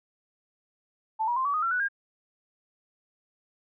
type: tone with pitch steps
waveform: sine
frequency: 880 / 959.6 / 1046.5 / 1141.2 / 1244.5 / 1357.1 / 1480 / 1613.9 Hz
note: A5 / A#5 / C6 / C#6 / D#6 / E6 / F#6 / G6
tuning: 0 / +50 / 0 / +50 / 0 / +50 / 0 / +50 cents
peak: -24 dBFS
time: 1.19-1.886 s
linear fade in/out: 20 ms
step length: 87 ms
effects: none